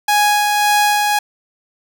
sawtooth tone with tremolo, 830.6 Hz, G#5, in tune, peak -7 dBFS, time 0.08-1.19 s, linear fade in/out 5 ms, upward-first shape sine, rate 1.8 Hz, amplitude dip 30%, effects none

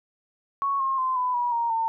sine tone with pitch steps, 1108.7 / 1071.6 / 1035.6 / 1000.9 / 967.4 / 935 / 903.7 Hz, C#6 / C6 / C6 / B5 / B5 / A#5 / A5, 0 / +41 / -18 / +23 / -36 / +5 / +46 cents, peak -22 dBFS, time 0.62-1.88 s, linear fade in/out 0 ms, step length 180 ms, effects none

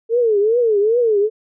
sine tone with vibrato, 443.2 Hz, A4, 13 cents sharp, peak -12 dBFS, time 0.09-1.3 s, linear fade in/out 50 ms, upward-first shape triangle, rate 2.5 Hz, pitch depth 200 cents each way, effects none

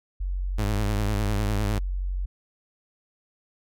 sine tone, 46 Hz, F#1, 9 cents flat, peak -25 dBFS, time 0.2-2.26 s, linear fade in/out 10 ms
sawtooth tone with vibrato, 103.83 Hz, G#2, in tune, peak -21 dBFS, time 0.58-1.79 s, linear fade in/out 10 ms, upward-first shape triangle, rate 9.9 Hz, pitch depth 110 cents each way
effects none

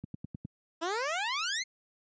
click train, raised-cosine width 5 ms, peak -22 dBFS, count 5, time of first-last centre 0.04-0.45 s, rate 9.75 Hz
15% pulse exponential sweep, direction up, 317.1 to 2171 Hz, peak -24 dBFS, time 0.81-1.64 s, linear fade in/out 20 ms
effects high-pass 150 Hz 12 dB/octave + resampled to 16000 Hz

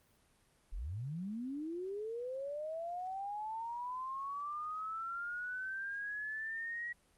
sine linear sweep, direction up, 31.09 to 1918 Hz, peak -38 dBFS, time 0.72-6.93 s, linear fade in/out 10 ms, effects pink hiss -70 dBFS RMS until 7.17 s + Opus 32 kbps

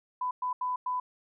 sine tone bursts at uneven times, 1000 Hz, B5, 21 cents sharp, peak -28 dBFS, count 4, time 0.21-0.31 / 0.42-0.53 / 0.61-0.76 / 0.86-1 s, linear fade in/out 5 ms, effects none

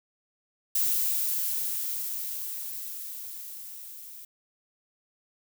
violet noise with level ramp, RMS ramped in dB -25 to -45 dBFS, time 0.75-4.25 s, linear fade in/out 5 ms, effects none

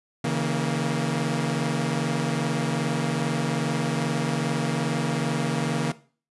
sawtooth chord, A# diminished, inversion first, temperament equal with one note detuned, 138.59 / 161.05 / 233.1 Hz, C#3 / E3 / A#3, 0 / -40 / 0 cents, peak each -24 dBFS, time 0.24-5.92 s, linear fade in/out 5 ms, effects noise-tail reverb RT60 0.4 s tail -17 dB re dry + resampled to 24000 Hz

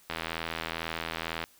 click train, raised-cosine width 0.3 ms, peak -16 dBFS, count 111, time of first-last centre 0.1-1.44 s, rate 82.1 Hz, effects white hiss -60 dBFS RMS until 1.59 s

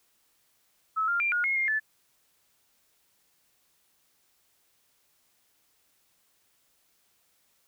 sine tone with pitch steps, 1298 / 1396 / 2379 / 1436 / 2158 / 2121 / 1743 Hz, E6 / F6 / D7 / F6 / C#7 / C7 / A6, -27 / -1 / +22 / +48 / -47 / +23 / -17 cents, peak -24 dBFS, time 0.96-1.8 s, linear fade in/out 20 ms, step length 120 ms, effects white hiss -69 dBFS RMS until 7.67 s

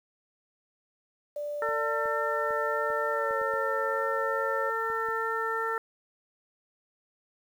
sine tone with pitch glide, 587.3 to 548 Hz, D5 to C#5, 0 to -20 cents, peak -31 dBFS, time 1.36-4.7 s, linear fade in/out 5 ms, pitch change -120 cents, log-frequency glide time 3.1-3.37 s
harmonic tone, 450.2 Hz, A4, 40 cents sharp, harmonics 1 / 2 / 3 / 4, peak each -33 / -35 / -31 / -34 dBFS, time 1.62-5.78 s, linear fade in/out 2 ms
clicks, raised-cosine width 2 ms, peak -36 dBFS, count 9, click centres 1.689 / 2.057 / 2.507 / 2.903 / 3.309 / 3.415 / 3.538 / 4.901 / 5.087 s
effects 9-bit

